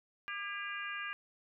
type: harmonic tone with a mistuned harmonic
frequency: 399.2 Hz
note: G4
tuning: 32 cents sharp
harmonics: 3 / 4 / 5 / 6 / 7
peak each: -44 / -41 / -48 / -45 / -46 dBFS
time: 0.28-1.13 s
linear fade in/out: 0 ms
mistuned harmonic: 4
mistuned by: +40 cents
effects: none